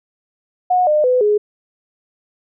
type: tone with pitch steps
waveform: sine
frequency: 728 / 605.1 / 503 / 418.1 Hz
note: F#5 / D#5 / B4 / G#4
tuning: -28 / -48 / +32 / +12 cents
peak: -11 dBFS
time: 0.7-1.38 s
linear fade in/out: 10 ms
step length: 170 ms
effects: none